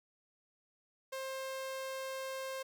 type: tone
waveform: sawtooth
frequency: 530 Hz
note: C5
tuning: 22 cents sharp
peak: -35 dBFS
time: 1.12-2.63 s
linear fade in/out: 10 ms
effects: none